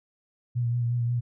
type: tone with vibrato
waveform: sine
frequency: 119.8 Hz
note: A#2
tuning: 48 cents sharp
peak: -23 dBFS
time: 0.55-1.21 s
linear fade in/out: 20 ms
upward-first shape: sine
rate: 5.6 Hz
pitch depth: 30 cents each way
effects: none